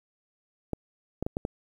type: clicks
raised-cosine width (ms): 2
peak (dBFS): -16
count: 5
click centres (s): 0.733 / 1.226 / 1.265 / 1.369 / 1.451
effects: 9-bit